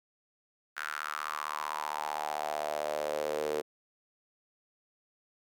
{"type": "tone with high-pass filter sweep", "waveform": "sawtooth", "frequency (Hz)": 75.6, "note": "D#2", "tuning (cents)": -49, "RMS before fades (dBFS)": -35, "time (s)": [0.76, 3.62], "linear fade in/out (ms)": 20, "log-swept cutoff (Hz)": [1500, 440], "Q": 5.2, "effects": []}